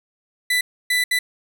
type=tone bursts at uneven times; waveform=30% pulse; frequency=1989 Hz; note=B6; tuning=12 cents sharp; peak=-14 dBFS; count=3; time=0.5-0.61 / 0.9-1.04 / 1.11-1.19 s; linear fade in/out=5 ms; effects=none